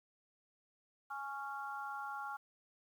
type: harmonic tone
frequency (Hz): 277.2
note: C#4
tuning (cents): 0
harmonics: 3 / 4 / 5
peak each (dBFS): -44 / -47 / -44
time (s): 1.1-2.37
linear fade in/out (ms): 10
effects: 11-bit